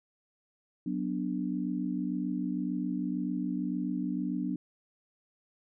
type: chord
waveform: sine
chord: B minor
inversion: second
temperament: equal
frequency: 185 / 246.9 / 293.7 Hz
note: F#3 / B3 / D4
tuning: 0 / 0 / 0 cents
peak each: -34 dBFS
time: 0.86-4.56 s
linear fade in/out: 5 ms
effects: none